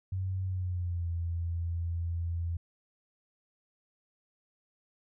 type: tone with pitch glide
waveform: sine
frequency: 94 to 84.72 Hz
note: F#2 to E2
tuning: +28 to +48 cents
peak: -30 dBFS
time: 0.12-2.57 s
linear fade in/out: 5 ms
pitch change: -180 cents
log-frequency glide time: 0.45-1.09 s
effects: none